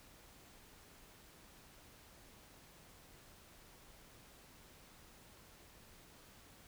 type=silence; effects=pink hiss -61 dBFS RMS until 6.67 s